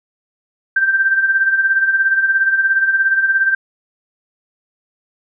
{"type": "tone with tremolo", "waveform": "sine", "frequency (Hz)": 1568, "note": "G6", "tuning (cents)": 0, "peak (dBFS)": -9, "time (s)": [0.76, 3.55], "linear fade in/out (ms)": 5, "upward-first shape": "sine", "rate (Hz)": 17, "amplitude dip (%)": 60, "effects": []}